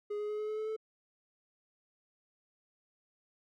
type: tone with pitch steps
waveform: triangle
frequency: 415.3 / 418.9 / 422.6 / 426.2 / 429.9 / 433.7 / 437.5 Hz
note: G#4 / G#4 / G#4 / G#4 / A4 / A4 / A4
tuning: 0 / +15 / +30 / +45 / -40 / -25 / -10 cents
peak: -32 dBFS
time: 0.1-0.765 s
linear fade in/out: 10 ms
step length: 95 ms
effects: none